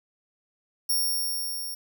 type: tone with level ramp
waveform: 15% pulse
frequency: 5550 Hz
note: F8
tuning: 12 cents flat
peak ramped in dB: -16 to -27 dBFS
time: 0.89-1.75 s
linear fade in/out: 10 ms
effects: none